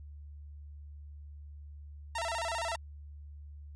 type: tone with vibrato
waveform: sawtooth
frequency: 784 Hz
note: G5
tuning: in tune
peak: -29 dBFS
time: 2.15-2.76 s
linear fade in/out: 5 ms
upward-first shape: square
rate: 15 Hz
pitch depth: 280 cents each way
effects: added 73 Hz sine -45 dBFS peak until 3.75 s + resampled to 22050 Hz